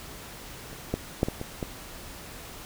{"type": "clicks", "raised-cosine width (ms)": 2, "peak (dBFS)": [-28, -12, -8, -15, -20, -16], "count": 6, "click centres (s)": [0.73, 0.94, 1.231, 1.285, 1.414, 1.628], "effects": ["pink hiss -43 dBFS RMS until 2.65 s"]}